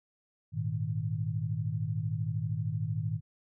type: chord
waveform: sine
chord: Ab suspended second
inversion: none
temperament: just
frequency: 103.83 / 116.8 / 155.74 Hz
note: Ab2 / Bb2 / Eb3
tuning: 0 / +4 / +2 cents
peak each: -34 dBFS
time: 0.52-3.21 s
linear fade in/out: 50 ms
effects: none